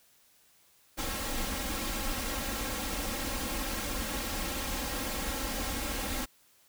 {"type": "noise with comb filter", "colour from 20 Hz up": "pink", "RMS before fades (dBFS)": -34, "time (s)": [0.97, 6.26], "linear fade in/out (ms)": 20, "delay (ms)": 3.7, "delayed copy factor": 0.8, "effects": ["white hiss -64 dBFS RMS until 6.68 s"]}